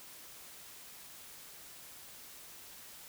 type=silence; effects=white hiss -52 dBFS RMS until 3.08 s